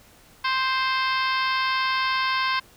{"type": "harmonic tone with a mistuned harmonic", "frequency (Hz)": 523.3, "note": "C5", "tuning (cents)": 0, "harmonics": [2, 3, 4, 5, 6, 7, 8, 9, 10], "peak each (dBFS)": [-24, -28, -30, -32, -34, -35, -36, -37, -38], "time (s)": [0.44, 2.6], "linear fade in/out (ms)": 10, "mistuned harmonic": 8, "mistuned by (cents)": 29, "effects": ["pink hiss -53 dBFS RMS until 2.76 s"]}